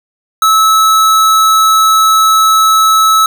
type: tone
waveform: square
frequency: 1300 Hz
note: E6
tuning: 24 cents flat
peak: -6 dBFS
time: 0.42-3.26 s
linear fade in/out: 2 ms
effects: none